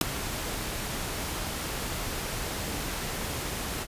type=noise with ADSR envelope; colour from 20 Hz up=pink; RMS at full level=-17 dBFS; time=0.01-3.87 s; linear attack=4 ms; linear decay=5 ms; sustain=-16 dB; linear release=51 ms; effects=resampled to 32000 Hz